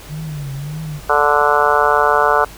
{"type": "tone with vibrato", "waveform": "sine", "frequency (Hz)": 146.83, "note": "D3", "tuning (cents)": 0, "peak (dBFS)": -23, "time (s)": [0.08, 1.01], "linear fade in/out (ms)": 50, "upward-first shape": "triangle", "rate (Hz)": 1.7, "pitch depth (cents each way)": 150}
{"type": "harmonic tone", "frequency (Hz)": 146.83, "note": "D3", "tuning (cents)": 0, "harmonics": [3, 4, 5, 6, 7, 8, 9, 10], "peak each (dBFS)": [-19, -19, -19, -19, -19, -19, -19, -19], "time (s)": [1.09, 2.45], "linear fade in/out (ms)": 10}
{"effects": ["added 50 Hz sine -38 dBFS peak until 2.57 s", "pink hiss -38 dBFS RMS until 2.57 s"]}